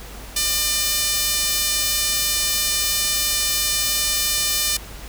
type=tone with high-pass filter; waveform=sawtooth; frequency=599 Hz; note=D5; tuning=34 cents sharp; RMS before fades=-21 dBFS; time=0.36-4.77 s; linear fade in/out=5 ms; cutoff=4300 Hz; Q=0.75; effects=added 50 Hz sine -36 dBFS peak until 5.08 s + pink hiss -39 dBFS RMS until 5.08 s